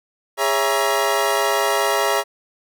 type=tone cluster; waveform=25% pulse; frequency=411.1 / 556 / 665 / 945 Hz; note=G#4 / C#5 / E5 / A#5; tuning=-18 / +5 / +15 / +23 cents; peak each=-19 dBFS; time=0.37-2.24 s; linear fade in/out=50 ms; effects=none

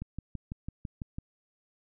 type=click train; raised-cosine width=5 ms; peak=-24 dBFS; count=8; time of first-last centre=0.02-1.185 s; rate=6.01 Hz; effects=none

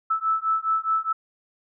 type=beating tone pair; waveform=sine; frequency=1310 / 1314.8 Hz; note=E6 / E6; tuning=-11 / -5 cents; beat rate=4.8 Hz; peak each=-24 dBFS; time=0.1-1.13 s; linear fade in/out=10 ms; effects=none

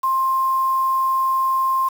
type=tone with quantisation; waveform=sine; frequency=1056 Hz; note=C6; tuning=16 cents sharp; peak=-16 dBFS; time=0.03-1.89 s; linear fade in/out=10 ms; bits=6; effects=none

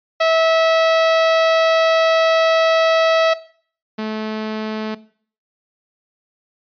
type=tone pair in turn; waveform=sawtooth; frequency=650 / 216.9 Hz; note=E5 / A3; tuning=-24 / -25 cents; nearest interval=octave + perfect fifth; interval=1901 cents; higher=first; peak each=-9 / -18 dBFS; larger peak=first; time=0.2-3.34 / 3.98-4.95 s; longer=first; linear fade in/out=10 ms; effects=noise-tail reverb RT60 0.5 s tail -18 dB re dry + resampled to 11025 Hz

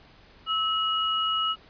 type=tone pair together; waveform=sine; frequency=1300 / 2902 Hz; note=E6 / F#7; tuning=-24 / -34 cents; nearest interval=octave + major second; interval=1390 cents; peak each=-26 dBFS; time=0.46-1.56 s; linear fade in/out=50 ms; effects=pink hiss -54 dBFS RMS until 1.69 s + resampled to 11025 Hz

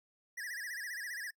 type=tone with vibrato; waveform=square; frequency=1800 Hz; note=A6; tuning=39 cents sharp; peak=-40 dBFS; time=0.37-1.31 s; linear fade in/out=10 ms; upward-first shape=sine; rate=15 Hz; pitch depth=170 cents each way; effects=noise-tail reverb RT60 0.1 s tail -24 dB re dry

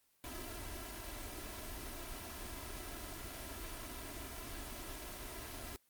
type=noise with comb filter; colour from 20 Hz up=pink; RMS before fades=-45 dBFS; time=0.24-5.76 s; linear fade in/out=0 ms; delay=3 ms; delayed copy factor=+0.95; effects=white hiss -74 dBFS RMS until 5.89 s + Opus 24 kbps

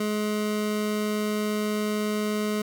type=tone; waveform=25% pulse; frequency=211.3 Hz; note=G#3; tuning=30 cents sharp; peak=-21 dBFS; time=0-2.62 s; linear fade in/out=5 ms; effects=none

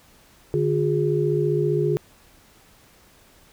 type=tone cluster; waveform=sine; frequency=147.4 / 359.4 / 414.5 Hz; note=D3 / F4 / G#4; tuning=+7 / +50 / -3 cents; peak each=-23 dBFS; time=0.54-1.97 s; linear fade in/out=0 ms; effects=pink hiss -54 dBFS RMS until 3.52 s

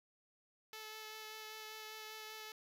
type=tone with vibrato; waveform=5% pulse; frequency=434.4 Hz; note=A4; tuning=22 cents flat; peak=-36 dBFS; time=0.73-2.52 s; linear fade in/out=2 ms; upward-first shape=sine; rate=5.1 Hz; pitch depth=11 cents each way; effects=none

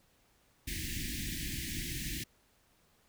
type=band-stop noise; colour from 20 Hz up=pink; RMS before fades=-38 dBFS; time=0.67-2.24 s; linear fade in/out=10 ms; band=350 to 1700 Hz; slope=96 dB/octave; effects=pink hiss -69 dBFS RMS until 3.08 s

